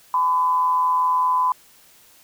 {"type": "tone with amplitude modulation", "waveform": "sine", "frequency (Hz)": 1009, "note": "B5", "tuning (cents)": 37, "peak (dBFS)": -14, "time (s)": [0.14, 1.52], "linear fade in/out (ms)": 2, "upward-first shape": "sine", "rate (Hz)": 165, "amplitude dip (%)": 45, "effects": ["white hiss -52 dBFS RMS until 2.23 s"]}